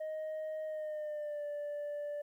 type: tone with pitch glide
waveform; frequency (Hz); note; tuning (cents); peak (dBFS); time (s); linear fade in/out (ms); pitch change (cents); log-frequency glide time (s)
sine; 624 to 585.6; D#5 to D5; +5 to -5; -34; 0-2.22; 10; -110; 0.66-1.45
effects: tanh soft clip ceiling -36 dBFS + 12-bit